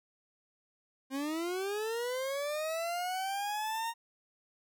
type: linear sweep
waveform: 40% pulse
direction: up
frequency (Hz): 261.6 to 932.3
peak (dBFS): -32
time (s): 1.1-3.94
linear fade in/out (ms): 50
effects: none